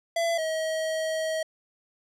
square tone pair in turn, 672 / 636.7 Hz, E5 / D#5, +33 / +40 cents, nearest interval minor second, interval 93 cents, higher first, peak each -24 / -27 dBFS, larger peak first, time 0.16-0.38 / 0.38-1.43 s, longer second, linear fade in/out 5 ms, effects low-pass 10000 Hz 12 dB/octave

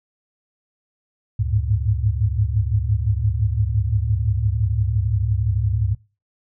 sine tone cluster, 71.3 / 99.3 / 105.1 / 111 Hz, C#2 / G2 / G#2 / A2, +49 / +23 / +21 / +16 cents, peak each -23 dBFS, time 1.39-5.95 s, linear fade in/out 10 ms, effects noise-tail reverb RT60 0.3 s tail -22 dB re dry

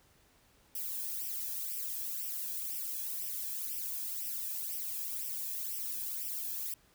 violet noise with flanger, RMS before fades -38 dBFS, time 0.75-6.74 s, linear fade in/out 2 ms, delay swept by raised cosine 0.36 to 1.23 ms, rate 2 Hz, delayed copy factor +0.8, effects pink hiss -66 dBFS RMS until 6.94 s

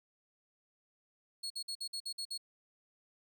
35% pulse tone bursts, 4335 Hz, C#8, 39 cents flat, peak -36 dBFS, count 8, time 1.43-2.378 s, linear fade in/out 10 ms, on 73 ms, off 52 ms, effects none

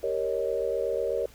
sine chord, Eb dominant seventh, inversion first, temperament equal, 392 / 466.2 / 554.4 / 622.3 Hz, G4 / Bb4 / Db5 / Eb5, 0 / 0 / 0 / 0 cents, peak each -33 / -29 / -30 / -34 dBFS, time 0.03-1.26 s, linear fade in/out 5 ms, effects added 60 Hz sine -51 dBFS peak until 1.34 s + pink hiss -54 dBFS RMS until 1.34 s

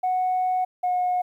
sine tone pair in turn, 738 / 724.5 Hz, F#5 / F#5, -5 / -37 cents, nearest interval unison, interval 32 cents, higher first, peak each -19 dBFS, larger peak neither, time 0.03-0.65 / 0.83-1.22 s, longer first, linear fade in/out 10 ms, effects tanh soft clip ceiling -17 dBFS + 10-bit

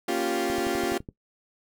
30% pulse chord, G half-diminished seventh, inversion first, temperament equal, 233.1 / 277.2 / 349.2 / 392 Hz, Bb3 / Db4 / F4 / G4, 0 / 0 / 0 / 0 cents, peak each -31 / -29 / -25 / -28 dBFS, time 0.08-0.98 s, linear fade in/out 5 ms
click train, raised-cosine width 3 ms, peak -25 dBFS, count 8, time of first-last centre 0.5-1.088 s, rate 11.9 Hz
effects noise-tail reverb RT60 0.1 s tail -17 dB re dry

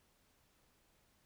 silence, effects pink hiss -73 dBFS RMS until 1.25 s

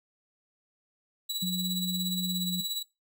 sawtooth tone with tremolo, 3924 Hz, B7, 12 cents flat, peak -26 dBFS, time 1.29-2.83 s, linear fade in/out 10 ms, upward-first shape sine, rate 17 Hz, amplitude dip 60%
sine tone with pitch glide, 182.1 to 180.63 Hz, F#3 to F#3, -27 to -41 cents, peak -29 dBFS, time 1.42-2.61 s, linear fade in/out 10 ms, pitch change -14 cents, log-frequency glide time 2.27-2.43 s
effects noise-tail reverb RT60 0.2 s tail -17 dB re dry

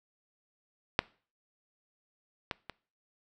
clicks, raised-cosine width 0.3 ms, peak -6 / -16 / -23 dBFS, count 3, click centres 0.991 / 2.512 / 2.697 s, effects noise-tail reverb RT60 0.4 s tail -23 dB re dry

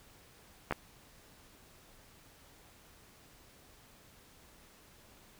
clicks, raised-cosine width 0.5 ms, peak -17 dBFS, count 2, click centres 0.71 / 0.724 s, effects pink hiss -60 dBFS RMS until 5.39 s

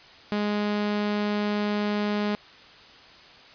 sawtooth tone, 207.7 Hz, G#3, in tune, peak -20 dBFS, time 0.32-2.35 s, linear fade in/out 0 ms, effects white hiss -49 dBFS RMS until 3.54 s + resampled to 11025 Hz

